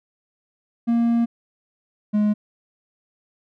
triangle tone pair in turn, 233.7 / 209.7 Hz, A#3 / G#3, +5 / +17 cents, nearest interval major second, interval 188 cents, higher first, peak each -14 / -14 dBFS, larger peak neither, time 0.87-1.26 / 2.13-2.34 s, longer first, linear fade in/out 20 ms, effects none

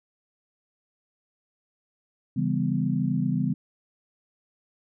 sine chord, C# half-diminished seventh, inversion none, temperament just, 138.59 / 166.31 / 199.57 / 249.5 Hz, C#3 / E3 / G3 / B3, 0 / +16 / +31 / +18 cents, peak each -28 dBFS, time 2.36-3.54 s, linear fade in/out 10 ms, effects none

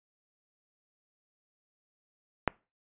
click, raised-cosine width 0.5 ms, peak -8 dBFS, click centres 2.477 s, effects noise-tail reverb RT60 0.3 s tail -25 dB re dry + resampled to 8000 Hz

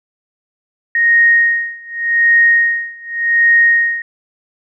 sine tone with tremolo, 1864.7 Hz, A#6, in tune, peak -6 dBFS, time 0.95-4.02 s, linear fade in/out 2 ms, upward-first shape sine, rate 0.86 Hz, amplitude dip 95%, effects none

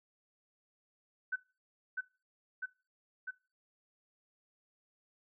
sine tone with echo, 1512 Hz, F#6, 37 cents sharp, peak -31 dBFS, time 1.32-1.36 s, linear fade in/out 10 ms, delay 650 ms, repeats 3, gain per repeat -2 dB, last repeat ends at 3.31 s, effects noise-tail reverb RT60 0.3 s tail -19 dB re dry

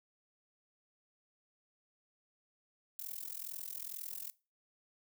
violet noise with amplitude modulation, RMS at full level -40 dBFS, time 2.99-4.3 s, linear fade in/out 0 ms, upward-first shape sine, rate 42.2 Hz, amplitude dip 95%, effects noise-tail reverb RT60 0.3 s tail -20 dB re dry

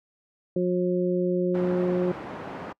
harmonic tone, 180 Hz, F#3, 47 cents flat, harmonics 1 / 2 / 3, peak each -26 / -24 / -29 dBFS, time 0.56-2.12 s, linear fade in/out 5 ms
pink band-pass noise, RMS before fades -37 dBFS, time 1.54-2.73 s, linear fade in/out 10 ms, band 180 to 1300 Hz, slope 12 dB/octave
effects noise-tail reverb RT60 0.1 s tail -26 dB re dry

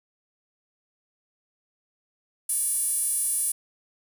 sawtooth tone with high-pass filter, 574 Hz, D5, 40 cents flat, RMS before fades -26 dBFS, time 2.49-3.52 s, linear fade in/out 5 ms, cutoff 10000 Hz, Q 8.7, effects none

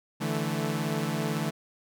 sawtooth chord, D suspended second, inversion none, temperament equal with one note detuned, 146.83 / 164.81 / 218.6 Hz, D3 / E3 / A3, 0 / 0 / -11 cents, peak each -28 dBFS, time 0.2-1.51 s, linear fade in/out 20 ms, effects none

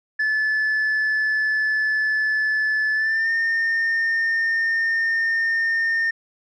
sine tone with pitch glide, 1734 to 1820.2 Hz, A6 to A#6, -26 to -42 cents, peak -16 dBFS, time 0.19-6.11 s, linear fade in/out 10 ms, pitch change +84 cents, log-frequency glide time 2.94-3.31 s, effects tanh soft clip ceiling -17 dBFS

